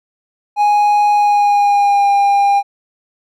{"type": "tone with pitch glide", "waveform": "triangle", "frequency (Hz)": [829, 803.1], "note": ["G#5", "G5"], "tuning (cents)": [-3, 42], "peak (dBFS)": -7, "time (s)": [0.56, 2.63], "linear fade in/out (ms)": 50, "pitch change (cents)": -55, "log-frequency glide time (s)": [1.13, 2.1], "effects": []}